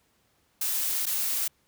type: noise with dropouts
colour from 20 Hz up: blue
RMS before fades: -28 dBFS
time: 0.61-1.48 s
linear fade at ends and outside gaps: 5 ms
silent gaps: 1.057-1.065 s
effects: pink hiss -68 dBFS RMS until 1.67 s + high-pass 60 Hz 12 dB/octave